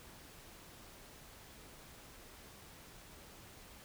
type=silence; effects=pink hiss -56 dBFS RMS until 3.84 s